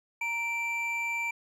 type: tone pair together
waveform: triangle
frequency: 932.3 / 2342 Hz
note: A#5 / D7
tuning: 0 / -5 cents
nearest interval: octave + major third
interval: 1595 cents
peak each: -35 / -28 dBFS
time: 0.21-1.31 s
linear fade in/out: 5 ms
effects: none